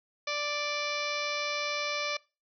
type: harmonic tone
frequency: 587.3 Hz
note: D5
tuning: in tune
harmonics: 1 / 2 / 3 / 4 / 5 / 6 / 7 / 8 / 9 / 10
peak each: -36 / -37 / -43 / -35 / -45 / -41 / -42 / -44 / -42 / -46 dBFS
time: 0.27-2.17 s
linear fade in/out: 5 ms
effects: noise-tail reverb RT60 0.3 s tail -23 dB re dry